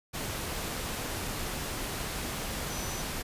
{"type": "tone in noise", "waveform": "sine", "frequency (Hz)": 6000, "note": "F#8", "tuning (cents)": 23, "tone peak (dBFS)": -42, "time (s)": [2.69, 3.03], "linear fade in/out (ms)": 20, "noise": "pink", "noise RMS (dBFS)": -35, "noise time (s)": [0.13, 3.23], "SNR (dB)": -10, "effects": ["resampled to 32000 Hz"]}